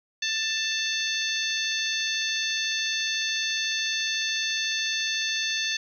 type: harmonic tone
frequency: 886 Hz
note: A5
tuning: 12 cents sharp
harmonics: 2 / 3 / 4 / 5 / 6 / 7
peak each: -31 / -32 / -30 / -32 / -40 / -34 dBFS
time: 0.22-5.77 s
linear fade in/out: 5 ms
effects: 10-bit